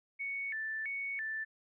sine tone with vibrato, 1980 Hz, B6, 4 cents sharp, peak -35 dBFS, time 0.19-1.45 s, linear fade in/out 20 ms, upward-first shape square, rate 1.5 Hz, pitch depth 200 cents each way, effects none

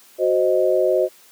sine chord, C diminished, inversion second, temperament equal, 370 / 523.3 / 622.3 Hz, Gb4 / C5 / Eb5, 0 / 0 / 0 cents, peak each -19 dBFS, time 0.18-1.09 s, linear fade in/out 50 ms, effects white hiss -50 dBFS RMS until 1.31 s + high-pass 200 Hz 12 dB/octave

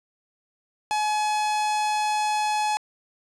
45% pulse tone, 848 Hz, G#5, 36 cents sharp, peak -22 dBFS, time 0.91-2.77 s, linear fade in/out 0 ms, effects resampled to 22050 Hz + 8-bit

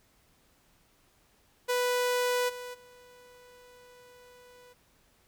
sawtooth tone with level steps, 493.9 Hz, B4, in tune, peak -22 / -35 / -49 dBFS, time 1.68-4.74 s, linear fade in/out 20 ms, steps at 2.48 / 2.73 s, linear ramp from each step 20 ms, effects pink hiss -66 dBFS RMS until 5.27 s

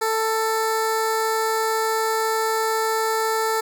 15% pulse tone with notch filter, 443 Hz, A4, 12 cents sharp, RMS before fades -22 dBFS, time 0.01-3.61 s, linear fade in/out 10 ms, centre 2900 Hz, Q 1.2, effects none

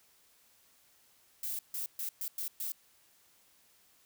violet noise bursts at uneven times, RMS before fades -37 dBFS, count 6, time 1.43-1.59 / 1.74-1.86 / 1.99-2.09 / 2.21-2.28 / 2.38-2.48 / 2.6-2.72 s, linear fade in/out 2 ms, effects white hiss -66 dBFS RMS until 4.05 s

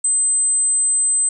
sine tone, 8160 Hz, C9, 44 cents flat, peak -14 dBFS, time 0.04-1.29 s, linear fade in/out 5 ms, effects none

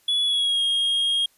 triangle tone with pitch glide, 3400 to 3254 Hz, G#7 to G#7, +40 to -36 cents, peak -18 dBFS, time 0.08-1.26 s, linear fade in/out 5 ms, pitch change -76 cents, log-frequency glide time 0.25-0.62 s, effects white hiss -61 dBFS RMS until 1.37 s + resampled to 32000 Hz

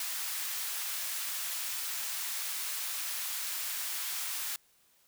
white high-pass noise, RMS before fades -36 dBFS, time 0-4.56 s, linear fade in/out 2 ms, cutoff 1100 Hz, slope 12 dB/octave, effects white hiss -67 dBFS RMS until 5.07 s

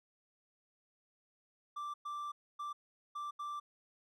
triangle tone bursts at uneven times, 1174.7 Hz, D6, in tune, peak -37 dBFS, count 5, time 1.76-1.94 / 2.05-2.32 / 2.59-2.73 / 3.15-3.31 / 3.39-3.6 s, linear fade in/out 10 ms, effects none

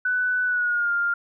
sine tone with pitch glide, 1494 to 1402 Hz, F#6 to F6, +16 to +6 cents, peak -20 dBFS, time 0.05-1.14 s, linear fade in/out 5 ms, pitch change -110 cents, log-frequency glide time 0.45-0.92 s, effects none

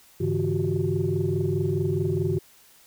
sine tone cluster, 100.6 / 141.1 / 161 / 359.3 / 384.1 Hz, G2 / C#3 / E3 / F4 / G4, +45 / +31 / -41 / +49 / -35 cents, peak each -28 dBFS, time 0.2-2.39 s, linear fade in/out 10 ms, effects tanh soft clip ceiling -13 dBFS + white hiss -55 dBFS RMS until 2.86 s

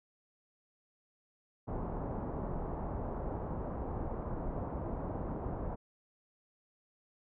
pink low-pass noise, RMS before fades -38 dBFS, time 1.67-5.76 s, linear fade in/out 20 ms, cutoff 970 Hz, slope 24 dB/octave, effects none

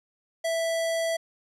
square tone with low-pass filter, 659.3 Hz, E5, in tune, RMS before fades -27 dBFS, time 0.44-1.17 s, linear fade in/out 10 ms, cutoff 11000 Hz, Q 0.97, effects none

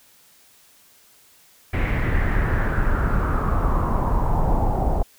brown noise with low-pass filter sweep, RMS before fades -20 dBFS, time 1.73-5.03 s, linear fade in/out 10 ms, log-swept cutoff 2200 to 730 Hz, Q 4.3, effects white hiss -54 dBFS RMS until 5.18 s

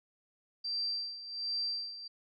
sine tone with tremolo, 4699 Hz, D8, in tune, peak -31 dBFS, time 0.64-2.08 s, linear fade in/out 10 ms, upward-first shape sine, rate 1.3 Hz, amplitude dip 75%, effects none

